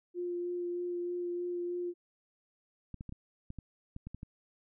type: tone with vibrato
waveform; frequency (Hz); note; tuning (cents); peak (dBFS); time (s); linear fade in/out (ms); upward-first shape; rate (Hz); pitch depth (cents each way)
sine; 351.8; F4; +13; -33; 0.14-1.94; 50; sine; 3.2; 11
type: clicks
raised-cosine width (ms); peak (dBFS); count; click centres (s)
5; -30; 10; 2.943 / 3.009 / 3.093 / 3.124 / 3.504 / 3.587 / 3.964 / 4.07 / 4.146 / 4.231
effects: none